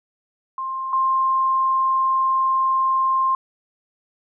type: tone pair in turn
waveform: sine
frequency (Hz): 1056 / 1056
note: C6 / C6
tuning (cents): +16 / +16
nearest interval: unison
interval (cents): 0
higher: neither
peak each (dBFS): -24 / -16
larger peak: second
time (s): 0.58-0.93 / 0.93-3.35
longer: second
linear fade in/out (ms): 2
effects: none